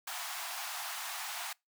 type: high-pass noise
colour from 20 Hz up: pink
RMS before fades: -40 dBFS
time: 0.07-1.53 s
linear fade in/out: 5 ms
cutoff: 680 Hz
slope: 96 dB/octave
effects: noise-tail reverb RT60 0.2 s tail -25 dB re dry